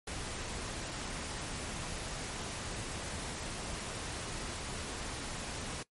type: noise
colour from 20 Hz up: pink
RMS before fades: -40 dBFS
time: 0.07-5.83 s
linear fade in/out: 5 ms
effects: noise-tail reverb RT60 0.1 s tail -19 dB re dry + MP3 48 kbps